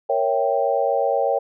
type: chord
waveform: sine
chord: A# diminished seventh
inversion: none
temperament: equal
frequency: 466.2 / 554.4 / 659.3 / 784 Hz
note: A#4 / C#5 / E5 / G5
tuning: 0 / 0 / 0 / 0 cents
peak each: -24 / -21 / -25 / -23 dBFS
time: 0.09-1.39 s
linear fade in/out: 10 ms
effects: none